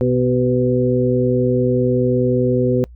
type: harmonic tone with a mistuned harmonic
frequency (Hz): 124.9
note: B2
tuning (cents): +20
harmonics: 1 / 2 / 3 / 4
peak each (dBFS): -19 / -19 / -19 / -19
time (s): 0.01-2.84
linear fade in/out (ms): 0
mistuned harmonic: 3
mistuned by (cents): +25
effects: noise-tail reverb RT60 0.1 s tail -25 dB re dry + added 60 Hz sine -37 dBFS peak until 2.95 s